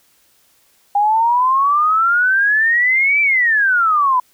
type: exponential two-way sweep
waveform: sine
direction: up then down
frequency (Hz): 804 to 2349 to 983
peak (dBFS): -11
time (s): 0.95-4.2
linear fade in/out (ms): 5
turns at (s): 3.21
effects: white hiss -56 dBFS RMS until 4.33 s